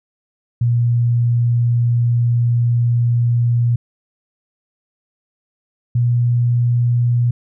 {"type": "tone pair in turn", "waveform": "sine", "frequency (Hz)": [119.2, 120.52], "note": ["A#2", "B2"], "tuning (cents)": [39, -42], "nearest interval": "unison", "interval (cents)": 19, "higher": "second", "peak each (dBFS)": -12, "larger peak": "neither", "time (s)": [[0.61, 3.76], [5.95, 7.31]], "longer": "first", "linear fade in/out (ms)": 5, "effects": []}